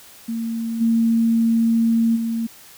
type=tone with level steps; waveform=sine; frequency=228.5 Hz; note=A#3; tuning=34 cents flat; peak=-22 / -14 / -20 dBFS; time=0.28-2.47 s; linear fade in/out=10 ms; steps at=0.8 / 2.15 s; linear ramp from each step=20 ms; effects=white hiss -45 dBFS RMS until 2.77 s